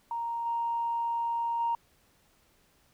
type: tone with level steps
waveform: sine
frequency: 932.3 Hz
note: A#5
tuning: in tune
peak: -30 / -27 / -25 dBFS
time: 0.11-1.75 s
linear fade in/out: 2 ms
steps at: 0.45 / 1.59 s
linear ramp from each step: 20 ms
effects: tanh soft clip ceiling -21 dBFS + pink hiss -66 dBFS RMS until 2.93 s